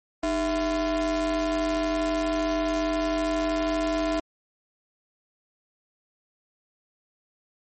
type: ring-modulated tone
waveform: square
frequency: 177.1 Hz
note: F3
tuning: 24 cents sharp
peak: -21 dBFS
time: 0.23-4.2 s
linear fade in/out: 5 ms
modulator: 485 Hz
effects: MP3 32 kbps

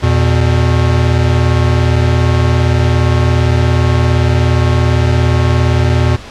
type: tone pair together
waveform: square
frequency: 83.74 / 121.1 Hz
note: E2 / B2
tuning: +28 / -34 cents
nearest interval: tritone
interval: 638 cents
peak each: -12 dBFS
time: 0.02-6.17 s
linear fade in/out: 20 ms
effects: pink hiss -31 dBFS RMS until 6.3 s + low-pass 5000 Hz 12 dB/octave

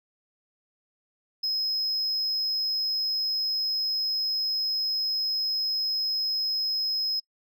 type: tone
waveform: sine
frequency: 5120 Hz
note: D#8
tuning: 49 cents sharp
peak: -22 dBFS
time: 1.43-7.2 s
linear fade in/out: 10 ms
effects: noise-tail reverb RT60 0.1 s tail -26 dB re dry + tanh soft clip ceiling -24 dBFS

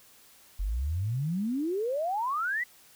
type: exponential sweep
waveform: sine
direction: up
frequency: 43.65 to 2026 Hz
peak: -27 dBFS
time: 0.59-2.64 s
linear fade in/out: 10 ms
effects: white hiss -57 dBFS RMS until 2.95 s

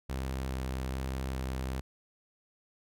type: tone with vibrato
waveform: sawtooth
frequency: 65.41 Hz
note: C2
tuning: in tune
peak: -29 dBFS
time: 0.09-1.81 s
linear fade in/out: 10 ms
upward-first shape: square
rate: 1.2 Hz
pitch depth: 10 cents each way
effects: none

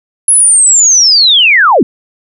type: linear sweep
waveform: sine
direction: down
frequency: 10600 to 185 Hz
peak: -3 dBFS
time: 0.28-1.83 s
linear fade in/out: 2 ms
effects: none

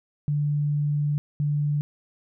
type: tone pair in turn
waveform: sine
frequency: 146.83 / 146.83 Hz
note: D3 / D3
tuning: 0 / 0 cents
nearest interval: unison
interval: 0 cents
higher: neither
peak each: -21 dBFS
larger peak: neither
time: 0.28-1.18 / 1.4-1.81 s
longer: first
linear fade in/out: 0 ms
effects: none

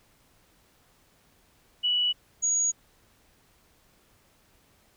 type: tone pair in turn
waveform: sine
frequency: 2947 / 6712 Hz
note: F#7 / G#8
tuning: -8 / +17 cents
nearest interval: octave + major second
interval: 1425 cents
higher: second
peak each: -22 dBFS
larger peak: neither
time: 1.83-2.13 / 2.42-2.72 s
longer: neither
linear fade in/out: 20 ms
effects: pink hiss -63 dBFS RMS until 4.96 s

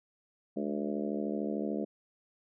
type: harmonic tone with a mistuned harmonic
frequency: 73.42 Hz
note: D2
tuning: in tune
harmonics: 3 / 4 / 5 / 6 / 7 / 8 / 9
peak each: -35 / -37 / -39 / -41 / -42 / -43 / -44 dBFS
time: 0.56-1.85 s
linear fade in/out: 10 ms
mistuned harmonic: 3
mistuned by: -86 cents
effects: none

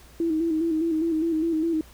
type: tone with vibrato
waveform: sine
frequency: 323.8 Hz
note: E4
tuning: 31 cents flat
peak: -21 dBFS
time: 0.2-1.81 s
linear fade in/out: 2 ms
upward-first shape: square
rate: 4.9 Hz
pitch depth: 52 cents each way
effects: added 60 Hz sine -50 dBFS peak until 1.93 s + pink hiss -52 dBFS RMS until 1.93 s

